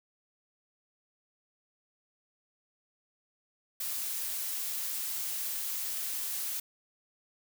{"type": "noise", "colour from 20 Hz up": "blue", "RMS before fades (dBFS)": -35, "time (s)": [3.8, 6.6], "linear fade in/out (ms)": 5, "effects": []}